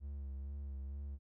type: tone with vibrato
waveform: triangle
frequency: 69.3 Hz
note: C#2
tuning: in tune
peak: -39 dBFS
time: 0-1.19 s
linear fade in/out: 50 ms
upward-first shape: sine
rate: 2.2 Hz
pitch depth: 43 cents each way
effects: none